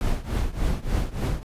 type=noise with tremolo; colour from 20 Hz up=brown; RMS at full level=-21 dBFS; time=0.01-1.43 s; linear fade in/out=0 ms; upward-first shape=triangle; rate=3.4 Hz; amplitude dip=90%; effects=resampled to 32000 Hz